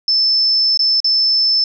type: tone with dropouts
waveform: sine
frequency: 5274 Hz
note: E8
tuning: in tune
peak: -11 dBFS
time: 0.08-1.64 s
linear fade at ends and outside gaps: 2 ms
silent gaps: 0.774-0.792 / 1.003-1.044 s
effects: none